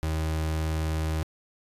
35% pulse tone, 78.9 Hz, D#2, 25 cents sharp, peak -24 dBFS, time 0.03-1.23 s, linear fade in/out 0 ms, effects resampled to 32000 Hz

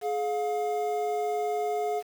triangle tone pair together, 422.2 / 710 Hz, G#4 / F5, +29 / +28 cents, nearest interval major sixth, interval 899 cents, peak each -27 dBFS, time 0.01-2.03 s, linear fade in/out 50 ms, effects 8-bit

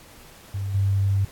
sine tone with level steps, 98.3 Hz, G2, 5 cents sharp, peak -25 / -18 dBFS, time 0.54-1.25 s, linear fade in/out 5 ms, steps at 0.74 s, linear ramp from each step 10 ms, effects pink hiss -48 dBFS RMS until 1.31 s + AAC 64 kbps

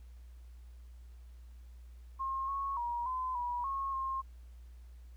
sine tone with pitch steps, 1071 / 1100 / 953 / 1024 / 970 / 1089 / 1067 Hz, C6 / C#6 / A#5 / C6 / B5 / C#6 / C6, +40 / -14 / +38 / -38 / -31 / -31 / +34 cents, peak -33 dBFS, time 2.19-4.22 s, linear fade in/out 20 ms, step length 290 ms, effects added 60 Hz sine -49 dBFS peak until 5.16 s + pink hiss -71 dBFS RMS until 5.16 s

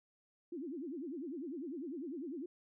sine tone with vibrato, 302.7 Hz, D#4, 48 cents flat, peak -40 dBFS, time 0.52-2.46 s, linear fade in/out 5 ms, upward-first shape sine, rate 10 Hz, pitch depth 300 cents each way, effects none

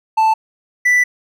triangle tone pair in turn, 881 / 1977.8 Hz, A5 / B6, +2 / +2 cents, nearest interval octave + major second, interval 1400 cents, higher second, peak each -8 dBFS, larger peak neither, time 0.17-0.34 / 0.85-1.04 s, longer second, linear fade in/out 10 ms, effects none

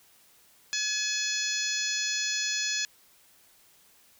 harmonic tone, 849 Hz, G#5, 38 cents sharp, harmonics 2 / 3 / 4 / 5 / 6 / 7 / 8, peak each -35 / -35 / -35 / -35 / -35 / -35 / -35 dBFS, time 0.73-2.85 s, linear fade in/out 0 ms, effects white hiss -60 dBFS RMS until 4.19 s

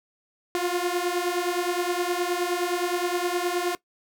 sawtooth beating tone pair, 349.2 / 358.8 Hz, F4 / F4, 0 / +47 cents, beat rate 9.6 Hz, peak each -23 dBFS, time 0.55-3.75 s, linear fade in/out 0 ms, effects noise-tail reverb RT60 0.1 s tail -19 dB re dry

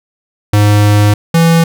square tone pair in turn, 103.9 / 165.98 Hz, G#2 / E3, +1 / +12 cents, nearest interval minor sixth, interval 811 cents, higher second, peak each -6 dBFS, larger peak neither, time 0.53-1.14 / 1.34-1.64 s, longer first, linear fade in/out 5 ms, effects none

